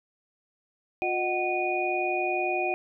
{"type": "tone cluster", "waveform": "sine", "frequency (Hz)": [357.9, 616, 747, 2460], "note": ["F4", "D#5", "F#5", "D#7"], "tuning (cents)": [42, -17, 16, -20], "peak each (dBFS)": [-30, -33, -29, -30], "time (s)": [1.02, 2.74], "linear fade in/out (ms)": 0, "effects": []}